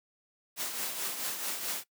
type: noise with tremolo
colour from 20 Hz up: white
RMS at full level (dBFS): -33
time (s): 0.56-1.84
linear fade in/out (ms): 50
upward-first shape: triangle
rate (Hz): 4.6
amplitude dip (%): 55
effects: noise-tail reverb RT60 0.1 s tail -19 dB re dry + high-pass 200 Hz 12 dB/octave

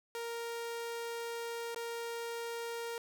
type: tone with dropouts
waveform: sawtooth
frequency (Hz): 466.2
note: A#4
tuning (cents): 0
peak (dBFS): -34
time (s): 0.15-2.98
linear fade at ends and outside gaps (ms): 1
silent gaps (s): 1.746-1.76
effects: none

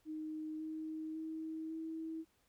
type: tone with pitch steps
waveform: sine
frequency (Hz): 311.1 / 314.7 / 318.4 / 322.1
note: D#4 / D#4 / D#4 / E4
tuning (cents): 0 / +20 / +40 / -40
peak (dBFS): -40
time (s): 0.05-2.25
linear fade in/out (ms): 50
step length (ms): 550
effects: pink hiss -75 dBFS RMS until 2.48 s

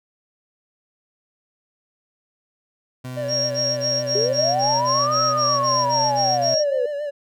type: tone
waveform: 30% pulse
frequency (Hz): 127.1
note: C3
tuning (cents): -50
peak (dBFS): -27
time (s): 3.04-6.55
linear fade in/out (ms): 10
type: tone with vibrato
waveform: triangle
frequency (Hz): 582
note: D5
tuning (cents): -16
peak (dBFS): -22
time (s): 3.16-7.11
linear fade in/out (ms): 20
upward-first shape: sine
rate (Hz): 7.3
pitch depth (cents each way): 51
type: tone bursts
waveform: sine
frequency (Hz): 5588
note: F8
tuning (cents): 0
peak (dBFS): -20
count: 13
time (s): 3.28-6.642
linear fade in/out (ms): 50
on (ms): 230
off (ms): 31
type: linear two-way sweep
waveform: sine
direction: up then down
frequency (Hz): 392 to 1304 to 477.2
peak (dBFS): -19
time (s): 4.15-6.86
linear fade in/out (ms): 5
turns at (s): 5.21
effects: none

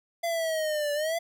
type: linear two-way sweep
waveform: square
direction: down then up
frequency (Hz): 683 to 579 to 683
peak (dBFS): -27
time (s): 0.23-1.19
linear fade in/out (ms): 10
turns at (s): 0.93
effects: none

